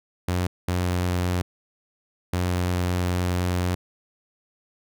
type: tone bursts at uneven times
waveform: sawtooth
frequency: 89.6 Hz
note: F2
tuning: 45 cents sharp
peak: -18 dBFS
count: 3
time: 0.28-0.47 / 0.68-1.42 / 2.33-3.75 s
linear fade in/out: 5 ms
effects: none